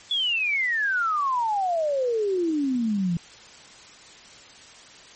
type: exponential sweep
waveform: sine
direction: down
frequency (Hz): 3444 to 165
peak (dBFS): -21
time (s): 0.11-3.17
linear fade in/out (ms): 2
effects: white hiss -47 dBFS RMS until 5.15 s + MP3 32 kbps